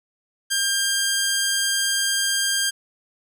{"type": "tone", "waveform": "10% pulse", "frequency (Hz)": 1599, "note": "G6", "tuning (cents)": 34, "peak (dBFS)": -11, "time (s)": [0.5, 2.71], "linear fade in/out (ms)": 20, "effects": []}